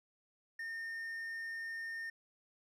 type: tone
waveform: triangle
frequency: 1823 Hz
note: A#6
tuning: 39 cents flat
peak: -38 dBFS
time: 0.59-2.1 s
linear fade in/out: 5 ms
effects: none